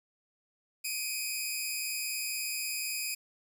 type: tone pair together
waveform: 10% pulse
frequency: 2349 / 2506 Hz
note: D7 / D#7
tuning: 0 / +12 cents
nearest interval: minor second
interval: 112 cents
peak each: -30 / -25 dBFS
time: 0.84-3.15 s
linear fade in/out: 10 ms
effects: 10-bit